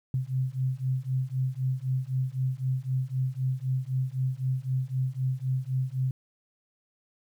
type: beating tone pair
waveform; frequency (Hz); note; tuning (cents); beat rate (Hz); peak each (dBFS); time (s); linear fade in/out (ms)
sine; 128.3 / 132.2; C3 / C3; -34 / +18; 3.9; -29; 0.14-6.11; 2
effects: 10-bit